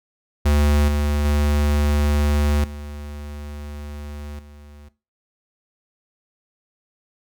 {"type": "tone with level steps", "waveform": "square", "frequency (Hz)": 73.42, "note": "D2", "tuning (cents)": 0, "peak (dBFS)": [-15, -19, -17, -32, -42], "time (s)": [0.45, 4.89], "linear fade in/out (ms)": 10, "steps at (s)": [0.88, 1.25, 2.64, 4.39], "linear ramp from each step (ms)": 2, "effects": ["noise-tail reverb RT60 0.3 s tail -17 dB re dry"]}